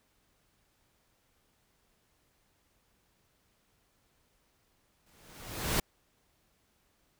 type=noise with exponential growth; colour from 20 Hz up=pink; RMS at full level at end=-27 dBFS; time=5.06-5.8 s; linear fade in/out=5 ms; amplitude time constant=160 ms; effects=pink hiss -72 dBFS RMS until 7.19 s